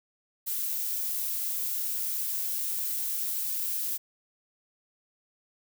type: noise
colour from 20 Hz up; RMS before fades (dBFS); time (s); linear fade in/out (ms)
violet; -31; 0.46-3.98; 20
effects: none